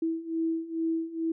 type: beating tone pair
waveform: sine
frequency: 325.3 / 327.6 Hz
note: E4 / E4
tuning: -23 / -11 cents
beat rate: 2.3 Hz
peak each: -32 / -29 dBFS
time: 0.02-1.32 s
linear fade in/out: 5 ms
effects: none